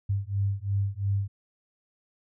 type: beating tone pair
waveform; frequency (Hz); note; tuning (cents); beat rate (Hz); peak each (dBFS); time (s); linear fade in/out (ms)
sine; 98 / 100.9; G2 / G#2; 0 / -49; 2.9; -28; 0.09-1.28; 10
effects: none